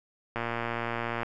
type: click train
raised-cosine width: 0.5 ms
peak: -16 dBFS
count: 103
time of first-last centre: 0.36-1.232 s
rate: 117 Hz
effects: none